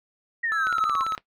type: exponential sweep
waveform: sine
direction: down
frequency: 1907 to 1046.5 Hz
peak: -24 dBFS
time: 0.43-1.04 s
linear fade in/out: 10 ms
type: tone with vibrato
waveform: triangle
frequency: 1308 Hz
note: E6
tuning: 14 cents flat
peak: -23 dBFS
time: 0.52-1.15 s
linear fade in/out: 0 ms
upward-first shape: sine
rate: 6.1 Hz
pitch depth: 27 cents each way
type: click train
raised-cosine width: 0.3 ms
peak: -18 dBFS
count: 10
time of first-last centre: 0.67-1.178 s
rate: 17.7 Hz
effects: noise-tail reverb RT60 0.1 s tail -17 dB re dry